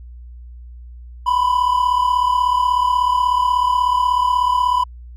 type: tone pair together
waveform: triangle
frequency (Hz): 987.8 / 1024.2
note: B5 / C6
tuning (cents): 0 / -37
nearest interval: minor second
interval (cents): 63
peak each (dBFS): -13 / -18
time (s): 1.26-4.84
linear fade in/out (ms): 10
effects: added 60 Hz sine -34 dBFS peak until 5.16 s